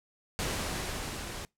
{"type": "noise with level ramp", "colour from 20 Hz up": "pink", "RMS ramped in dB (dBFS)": [-32, -40], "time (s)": [0.39, 1.45], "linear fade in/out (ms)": 0, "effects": ["noise-tail reverb RT60 0.2 s tail -25 dB re dry", "low-pass 11000 Hz 12 dB/octave"]}